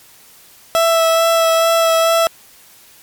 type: tone with vibrato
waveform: 30% pulse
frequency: 659.3 Hz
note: E5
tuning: in tune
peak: -8 dBFS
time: 0.75-2.27 s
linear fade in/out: 0 ms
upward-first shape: sine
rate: 2.3 Hz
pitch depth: 14 cents each way
effects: white hiss -45 dBFS RMS until 3.02 s + MP3 96 kbps